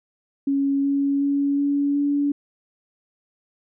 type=tone with pitch steps; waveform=sine; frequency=277.2 / 279.5 / 281.7 / 284 / 286.3 Hz; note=C#4 / C#4 / C#4 / C#4 / D4; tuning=0 / +14 / +28 / +42 / -44 cents; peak=-18 dBFS; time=0.47-2.32 s; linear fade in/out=5 ms; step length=370 ms; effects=none